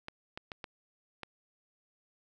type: clicks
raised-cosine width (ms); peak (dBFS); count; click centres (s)
0.3; -24; 5; 0.084 / 0.375 / 0.518 / 0.642 / 1.233
effects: none